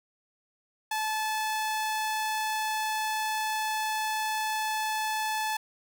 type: tone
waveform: sawtooth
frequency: 867 Hz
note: A5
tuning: 26 cents flat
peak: -24 dBFS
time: 0.91-5.57 s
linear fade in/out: 5 ms
effects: none